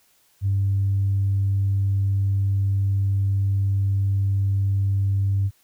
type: tone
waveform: sine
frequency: 98.4 Hz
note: G2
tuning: 7 cents sharp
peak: -17 dBFS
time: 0.41-5.51 s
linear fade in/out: 50 ms
effects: tanh soft clip ceiling -14 dBFS + white hiss -61 dBFS RMS until 5.63 s